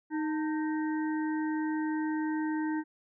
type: harmonic tone with a mistuned harmonic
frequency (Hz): 311.1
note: D#4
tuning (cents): 0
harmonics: 1 / 3 / 5 / 6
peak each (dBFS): -29 / -39 / -43 / -45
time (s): 0.1-2.84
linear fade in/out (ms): 50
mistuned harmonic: 3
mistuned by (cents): -60
effects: none